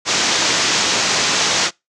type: low-pass noise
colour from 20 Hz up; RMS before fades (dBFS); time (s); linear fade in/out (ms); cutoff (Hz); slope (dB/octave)
white; -17; 0.05-1.71; 50; 6900; 48
effects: noise-tail reverb RT60 0.2 s tail -24 dB re dry + high-pass 150 Hz 12 dB/octave